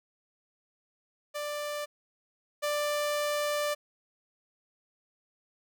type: tone pair in turn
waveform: sawtooth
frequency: 590 / 590 Hz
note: D5 / D5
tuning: +8 / +8 cents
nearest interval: unison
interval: 0 cents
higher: neither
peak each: -29 / -24 dBFS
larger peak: second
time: 1.34-1.86 / 2.62-3.75 s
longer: second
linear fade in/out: 20 ms
effects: none